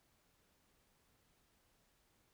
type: silence
effects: pink hiss -75 dBFS RMS until 2.33 s